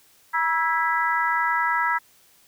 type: harmonic tone with a mistuned harmonic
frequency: 329.6 Hz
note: E4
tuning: in tune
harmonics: 3 / 4 / 5 / 6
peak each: -24 / -25 / -26 / -27 dBFS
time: 0.33-1.99 s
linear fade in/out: 20 ms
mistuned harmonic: 3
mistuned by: -49 cents
effects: white hiss -57 dBFS RMS until 2.47 s